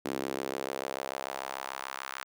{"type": "tone with high-pass filter sweep", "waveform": "sawtooth", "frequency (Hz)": 66.8, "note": "C2", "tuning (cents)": 36, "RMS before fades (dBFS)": -37, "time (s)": [0.05, 2.24], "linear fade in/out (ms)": 5, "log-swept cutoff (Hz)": [300, 1300], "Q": 1.7, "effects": []}